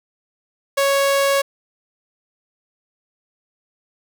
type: tone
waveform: sawtooth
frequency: 554.4 Hz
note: C#5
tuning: in tune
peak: -11 dBFS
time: 0.77-1.42 s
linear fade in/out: 10 ms
effects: none